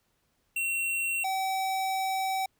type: tone pair in turn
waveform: square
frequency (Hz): 2728 / 765.5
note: F7 / G5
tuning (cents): -41 / -41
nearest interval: octave + minor seventh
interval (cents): 2200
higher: first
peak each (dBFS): -28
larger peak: neither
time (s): 0.56-1.24 / 1.24-2.46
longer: second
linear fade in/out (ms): 5
effects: pink hiss -73 dBFS RMS until 2.59 s